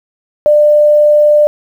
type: tone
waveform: sine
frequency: 596 Hz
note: D5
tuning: 25 cents sharp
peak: -4 dBFS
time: 0.46-1.47 s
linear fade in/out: 0 ms
effects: 7-bit